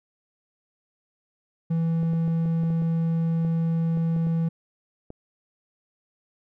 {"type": "tone", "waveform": "triangle", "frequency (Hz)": 164.81, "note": "E3", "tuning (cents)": 0, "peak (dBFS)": -19, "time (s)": [1.7, 4.49], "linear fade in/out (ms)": 10}
{"type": "clicks", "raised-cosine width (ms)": 2, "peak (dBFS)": -26, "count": 12, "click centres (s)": [2.031, 2.134, 2.279, 2.457, 2.635, 2.704, 2.821, 3.449, 3.973, 4.164, 4.269, 5.104]}
{"effects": []}